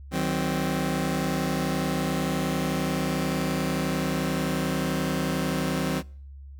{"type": "chord", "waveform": "sawtooth", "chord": "C diminished", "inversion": "first", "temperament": "just", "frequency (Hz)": [156.98, 188.37, 261.6], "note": ["Eb3", "Gb3", "C4"], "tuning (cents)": [16, 31, 0], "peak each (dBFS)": -25, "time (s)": [0.11, 6.03], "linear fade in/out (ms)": 50, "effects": ["noise-tail reverb RT60 0.5 s tail -25 dB re dry", "added 69 Hz sine -40 dBFS peak until 6.59 s"]}